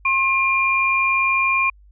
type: tone pair together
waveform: sine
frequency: 1069 / 2400 Hz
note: C6 / D7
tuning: +37 / +37 cents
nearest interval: octave + major second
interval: 1400 cents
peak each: -20 / -17 dBFS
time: 0.05-1.7 s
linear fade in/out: 5 ms
effects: added 50 Hz sine -46 dBFS peak until 1.91 s